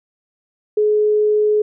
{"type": "tone", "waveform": "sine", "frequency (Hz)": 423.1, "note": "G#4", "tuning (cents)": 32, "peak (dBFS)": -12, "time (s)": [0.77, 1.62], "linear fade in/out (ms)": 5, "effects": []}